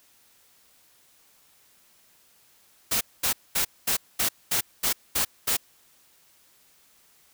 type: noise bursts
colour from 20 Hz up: white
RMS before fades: -24 dBFS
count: 9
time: 2.91-5.57 s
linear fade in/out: 10 ms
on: 100 ms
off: 220 ms
effects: white hiss -60 dBFS RMS until 7.33 s